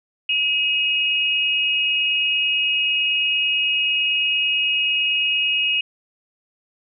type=tone pair together; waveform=sine; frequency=2545 / 2874 Hz; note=D#7 / F7; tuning=+39 / +49 cents; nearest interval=major second; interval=210 cents; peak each=-20 dBFS; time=0.29-5.81 s; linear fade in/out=5 ms; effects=none